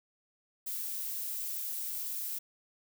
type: noise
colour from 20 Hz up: violet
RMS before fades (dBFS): -37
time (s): 0.66-2.39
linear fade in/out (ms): 10
effects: none